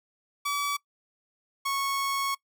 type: tone pair in turn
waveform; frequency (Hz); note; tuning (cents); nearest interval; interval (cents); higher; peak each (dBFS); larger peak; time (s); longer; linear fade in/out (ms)
sawtooth; 1145 / 1102.8; D6 / C#6; -44 / -9; minor second; 65; first; -23; neither; 0.45-0.77 / 1.65-2.35; second; 10
effects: noise-tail reverb RT60 0.1 s tail -22 dB re dry